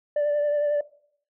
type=tone with vibrato; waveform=sine; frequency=587.3 Hz; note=D5; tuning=in tune; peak=-18 dBFS; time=0.16-0.81 s; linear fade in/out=5 ms; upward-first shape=triangle; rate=11 Hz; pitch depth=25 cents each way; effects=noise-tail reverb RT60 0.6 s tail -19 dB re dry + tanh soft clip ceiling -19 dBFS